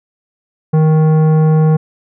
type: tone with tanh clipping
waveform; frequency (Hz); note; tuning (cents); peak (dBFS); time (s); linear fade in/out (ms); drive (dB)
triangle; 156.5; D#3; +10; -9; 0.73-1.77; 10; 17
effects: none